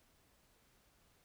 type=silence; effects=pink hiss -71 dBFS RMS until 1.24 s